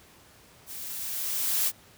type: noise with level ramp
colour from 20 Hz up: blue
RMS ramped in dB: -40 to -24 dBFS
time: 0.66-1.72 s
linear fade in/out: 50 ms
effects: pink hiss -55 dBFS RMS until 1.97 s + high-pass 60 Hz 12 dB/octave